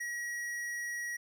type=tone with hard clipping; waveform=sine; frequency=1910 Hz; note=A#6; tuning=42 cents sharp; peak=-37 dBFS; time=0-1.17 s; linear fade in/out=10 ms; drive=13 dB; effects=none